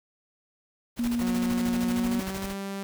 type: noise with tremolo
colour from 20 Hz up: pink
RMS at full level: -36 dBFS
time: 0.96-2.55 s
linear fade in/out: 50 ms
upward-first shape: square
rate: 13 Hz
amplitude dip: 65%
type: tone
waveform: sine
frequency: 238 Hz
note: A#3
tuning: 36 cents sharp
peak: -24 dBFS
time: 0.99-2.2 s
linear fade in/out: 5 ms
type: tone with pitch glide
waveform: sawtooth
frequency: 182.4 to 196.62 Hz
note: F#3 to G3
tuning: -24 to +5 cents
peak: -28 dBFS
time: 1.21-2.83 s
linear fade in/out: 0 ms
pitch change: +129 cents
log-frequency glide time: 1.89-2.53 s
effects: none